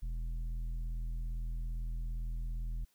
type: tone with tanh clipping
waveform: triangle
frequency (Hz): 41.2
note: E1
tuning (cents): 0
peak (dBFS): -36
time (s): 0.02-2.85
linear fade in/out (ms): 10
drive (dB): 12
effects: white hiss -73 dBFS RMS until 2.94 s